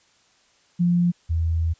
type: tone pair in turn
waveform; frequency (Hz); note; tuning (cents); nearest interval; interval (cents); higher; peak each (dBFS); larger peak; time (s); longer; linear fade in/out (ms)
sine; 174.61 / 82.17; F3 / E2; 0 / -5; octave + minor second; 1305; first; -16 / -19; first; 0.79-1.12 / 1.29-1.74; second; 20
effects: white hiss -60 dBFS RMS until 1.79 s + resampled to 16000 Hz